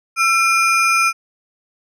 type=ring-modulated tone; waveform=square; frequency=1874 Hz; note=A#6; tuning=9 cents sharp; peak=-10 dBFS; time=0.16-1.13 s; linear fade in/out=50 ms; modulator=533 Hz; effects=low-pass 10000 Hz 12 dB/octave